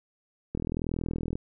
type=click train; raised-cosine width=3 ms; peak=-18 dBFS; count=34; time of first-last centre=0.55-1.355 s; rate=41 Hz; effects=none